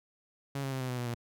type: tone with pitch steps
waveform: sawtooth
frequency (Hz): 138.8 / 135.24 / 131.77 / 128.39 / 125.09 / 121.88 / 118.76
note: C#3 / C#3 / C3 / C3 / B2 / B2 / A#2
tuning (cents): +3 / -42 / +13 / -32 / +23 / -22 / +33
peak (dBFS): -29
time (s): 0.55-1.145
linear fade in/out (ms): 5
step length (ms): 85
effects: none